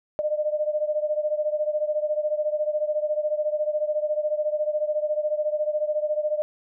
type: beating tone pair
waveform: sine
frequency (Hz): 601 / 615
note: D5 / D#5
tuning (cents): +40 / -20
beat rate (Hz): 14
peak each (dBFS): -24 / -27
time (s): 0.19-6.42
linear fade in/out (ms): 0
effects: none